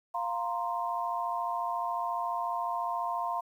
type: chord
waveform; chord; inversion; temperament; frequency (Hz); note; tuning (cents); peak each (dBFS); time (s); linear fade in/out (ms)
sine; F suspended fourth; none; equal; 698.5 / 932.3 / 1046.5; F5 / Bb5 / C6; 0 / 0 / 0; -34; 0.14-3.41; 10
effects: 10-bit